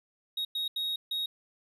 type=tone bursts at uneven times; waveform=triangle; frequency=3766 Hz; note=A#7; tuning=17 cents sharp; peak=-28 dBFS; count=4; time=0.37-0.45 / 0.55-0.68 / 0.76-0.96 / 1.11-1.26 s; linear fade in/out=5 ms; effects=none